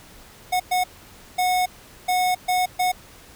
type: tone bursts at uneven times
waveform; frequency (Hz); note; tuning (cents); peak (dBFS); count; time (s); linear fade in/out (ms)
square; 731; F#5; -21; -19; 6; 0.52-0.6 / 0.71-0.84 / 1.38-1.66 / 2.08-2.35 / 2.48-2.66 / 2.79-2.92; 10
effects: pink hiss -47 dBFS RMS until 3.35 s